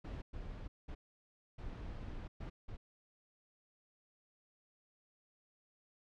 brown noise bursts at uneven times, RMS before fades -45 dBFS, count 6, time 0.04-0.22 / 0.33-0.68 / 0.88-0.95 / 1.58-2.28 / 2.4-2.5 / 2.68-2.77 s, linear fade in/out 10 ms, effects low-pass 4000 Hz 12 dB/octave

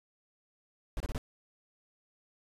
brown noise bursts, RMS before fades -34 dBFS, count 4, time 0.97-1.179 s, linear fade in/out 0 ms, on 32 ms, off 27 ms, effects resampled to 32000 Hz

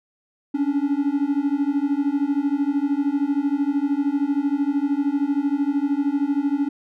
triangle beating tone pair, 277.2 / 290.2 Hz, C#4 / D4, 0 / -21 cents, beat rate 13 Hz, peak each -20 dBFS, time 0.54-6.69 s, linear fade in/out 10 ms, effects none

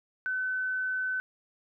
sine tone, 1515 Hz, F#6, 40 cents sharp, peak -28 dBFS, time 0.26-1.2 s, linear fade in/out 0 ms, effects none

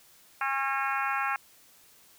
harmonic tone with a mistuned harmonic, 272 Hz, C#4, 33 cents flat, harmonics 3 / 4 / 5 / 6 / 7 / 8 / 9 / 10, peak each -33 / -33 / -32 / -34 / -40 / -39 / -38 / -43 dBFS, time 0.41-1.36 s, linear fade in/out 2 ms, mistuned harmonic 7, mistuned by -52 cents, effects white hiss -58 dBFS RMS until 2.18 s

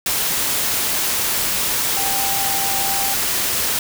sine tone in noise, 787 Hz, G5, 7 cents sharp, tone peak -25 dBFS, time 1.97-3.14 s, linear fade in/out 2 ms, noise white, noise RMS -20 dBFS, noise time 0.06-3.79 s, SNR -8 dB, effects none

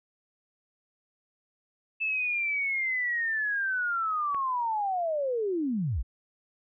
sine linear sweep, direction down, 2637 to 41.2 Hz, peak -26 dBFS, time 2-6.03 s, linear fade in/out 20 ms
click, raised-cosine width 0.5 ms, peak -26 dBFS, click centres 4.346 s
effects none

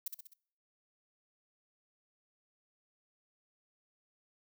violet noise with echo, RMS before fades -36 dBFS, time 0.06-0.08 s, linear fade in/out 5 ms, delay 64 ms, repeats 4, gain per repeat -5 dB, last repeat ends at 0.336 s, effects noise-tail reverb RT60 0.6 s tail -24 dB re dry

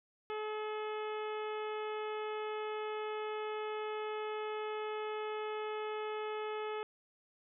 harmonic tone, 428.1 Hz, A4, 47 cents flat, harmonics 1 / 2 / 3 / 4 / 5 / 6 / 7 / 8, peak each -38 / -44 / -45 / -53 / -52 / -52 / -55 / -58 dBFS, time 0.3-6.83 s, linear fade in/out 0 ms, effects none

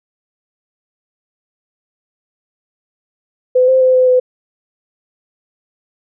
sine tone with pitch steps, 506 / 521 / 514 / 510 / 505 Hz, B4 / C5 / C5 / C5 / B4, +42 / -7 / -31 / -44 / +39 cents, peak -7 dBFS, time 3.55-4.2 s, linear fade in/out 10 ms, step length 130 ms, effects none

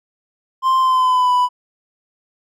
triangle tone with pitch glide, 1046.5 to 991.8 Hz, C6 to B5, 0 to +7 cents, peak -10 dBFS, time 0.62-1.49 s, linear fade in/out 50 ms, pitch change -93 cents, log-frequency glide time 0.78-1.32 s, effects none

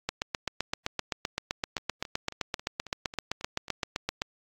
two click trains, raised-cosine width 0.2 ms, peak -11 / -24 dBFS, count 33 / 8, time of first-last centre 0.09-4.219 / 1.78-3.682 s, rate 7.75 / 3.68 Hz, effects AAC 64 kbps

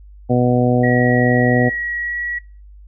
harmonic tone, 123.47 Hz, B2, in tune, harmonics 1 / 2 / 3 / 4 / 5 / 6, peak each -17 / -16 / -23 / -19 / -22 / -23 dBFS, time 0.29-1.7 s, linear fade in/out 20 ms
sine tone with pitch glide, 1913 to 1925.2 Hz, A#6 to B6, +44 to -45 cents, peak -20 dBFS, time 0.83-2.39 s, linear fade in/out 10 ms, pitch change +11 cents, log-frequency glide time 2-2.15 s
effects noise-tail reverb RT60 0.4 s tail -24 dB re dry + added 50 Hz sine -38 dBFS peak until 2.87 s

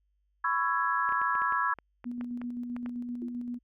sine chord, C# minor seventh, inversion third, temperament just, 997.9 / 1108.7 / 1330.5 / 1663.1 Hz, B5 / C#6 / E6 / G#6, +18 / 0 / +16 / +2 cents, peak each -31 dBFS, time 0.44-1.74 s, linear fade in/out 5 ms
clicks, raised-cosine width 0.5 ms, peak -28 dBFS, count 12, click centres 1.091 / 1.123 / 1.216 / 1.353 / 1.419 / 1.524 / 1.787 / 2.043 / 2.211 / 2.416 / 2.765 / 2.861 s
sine tone with tremolo, 242.6 Hz, B3, 31 cents flat, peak -32 dBFS, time 2.05-3.59 s, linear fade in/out 20 ms, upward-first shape square, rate 7.7 Hz, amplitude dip 30%
sine tone with exponential decay, 337.3 Hz, E4, 40 cents sharp, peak -37 dBFS, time 3.22-3.39 s, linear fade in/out 2 ms, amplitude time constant 36 ms
effects added 50 Hz sine -70 dBFS peak until 3.63 s

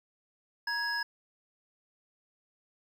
triangle tone cluster, 943 / 1662 / 5110 Hz, A#5 / G#6 / D#8, +20 / +1 / +45 cents, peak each -36 / -30 / -35 dBFS, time 0.67-1.03 s, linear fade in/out 5 ms, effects none

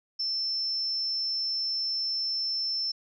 sine tone, 5330 Hz, E8, 18 cents sharp, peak -27 dBFS, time 0.19-2.92 s, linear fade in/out 10 ms, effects none

